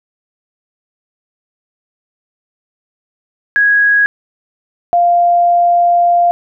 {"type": "tone pair in turn", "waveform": "sine", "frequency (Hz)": [1657, 696.7], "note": ["G#6", "F5"], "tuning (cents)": [-4, -4], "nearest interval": "octave + minor third", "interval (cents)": 1500, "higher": "first", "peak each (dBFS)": -7, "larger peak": "neither", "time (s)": [[3.56, 4.06], [4.93, 6.31]], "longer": "second", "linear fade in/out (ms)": 0, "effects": []}